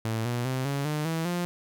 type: tone with pitch steps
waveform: sawtooth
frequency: 111.9 / 120.63 / 130.03 / 140.17 / 151.1 / 162.89 / 175.59 Hz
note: A2 / B2 / C3 / C#3 / D3 / E3 / F3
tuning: +30 / -40 / -10 / +20 / +50 / -20 / +10 cents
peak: -23 dBFS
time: 0.05-1.45 s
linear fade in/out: 0 ms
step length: 200 ms
effects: none